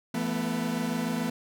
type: chord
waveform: 40% pulse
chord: E suspended fourth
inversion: none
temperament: equal with one note detuned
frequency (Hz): 168.28 / 220 / 246.9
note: E3 / A3 / B3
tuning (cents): +36 / 0 / 0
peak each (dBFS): -33 / -31 / -30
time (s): 0.14-1.3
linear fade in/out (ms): 5
effects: none